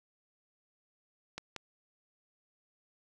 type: clicks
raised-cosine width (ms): 0.2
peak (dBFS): -22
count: 2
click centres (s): 1.38 / 1.563
effects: none